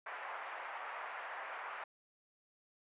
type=band-pass noise; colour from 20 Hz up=pink; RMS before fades=-45 dBFS; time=0.06-1.84 s; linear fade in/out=5 ms; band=700 to 2100 Hz; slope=24 dB/octave; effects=resampled to 8000 Hz